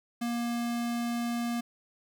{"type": "tone", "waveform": "square", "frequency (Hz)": 236.7, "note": "A#3", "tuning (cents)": 27, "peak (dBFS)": -30, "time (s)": [0.21, 1.61], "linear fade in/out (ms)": 10, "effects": ["10-bit"]}